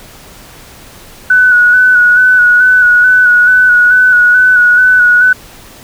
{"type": "tone with vibrato", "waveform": "sine", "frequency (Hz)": 1480, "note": "F#6", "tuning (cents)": 0, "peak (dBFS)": -3, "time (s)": [1.3, 5.33], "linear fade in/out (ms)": 5, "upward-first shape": "square", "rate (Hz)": 2.3, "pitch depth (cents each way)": 24, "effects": ["pink hiss -35 dBFS RMS until 5.83 s"]}